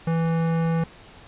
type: tone with hard clipping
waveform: sine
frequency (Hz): 164.81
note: E3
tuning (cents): 0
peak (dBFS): -22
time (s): 0.07-0.84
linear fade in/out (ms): 5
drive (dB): 17
effects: pink hiss -47 dBFS RMS until 1.27 s + resampled to 8000 Hz